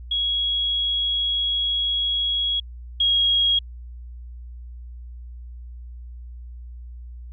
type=tone pair in turn; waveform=sine; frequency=3322 / 3288 Hz; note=G#7 / G#7; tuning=0 / -18 cents; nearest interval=unison; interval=18 cents; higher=first; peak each=-20 / -16 dBFS; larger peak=second; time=0.11-2.6 / 3-3.59 s; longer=first; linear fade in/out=5 ms; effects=added 60 Hz sine -35 dBFS peak until 7.32 s